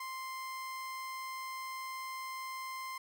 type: tone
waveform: 30% pulse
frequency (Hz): 1046.5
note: C6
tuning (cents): 0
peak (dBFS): -37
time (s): 0-2.98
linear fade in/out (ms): 5
effects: none